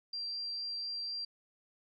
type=tone; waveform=sine; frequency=4726 Hz; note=D8; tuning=10 cents sharp; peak=-36 dBFS; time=0.13-1.25 s; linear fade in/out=5 ms; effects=13-bit